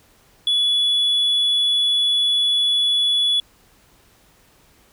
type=tone; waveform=sine; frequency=3413 Hz; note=G#7; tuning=47 cents sharp; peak=-13 dBFS; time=0.47-3.4 s; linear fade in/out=2 ms; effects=tanh soft clip ceiling -14 dBFS + pink hiss -55 dBFS RMS until 4.92 s